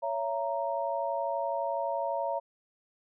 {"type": "chord", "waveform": "sine", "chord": "A# diminished", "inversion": "first", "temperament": "just", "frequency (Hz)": [559.4, 671.3, 932.3], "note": ["C#5", "E5", "A#5"], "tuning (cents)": [16, 31, 0], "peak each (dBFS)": -33, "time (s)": [0.02, 2.4], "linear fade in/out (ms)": 20, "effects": []}